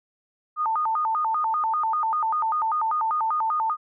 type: tone with vibrato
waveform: sine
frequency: 1046.5 Hz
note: C6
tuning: in tune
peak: -21 dBFS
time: 0.56-3.77 s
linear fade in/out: 50 ms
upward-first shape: square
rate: 5.1 Hz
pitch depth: 280 cents each way
effects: none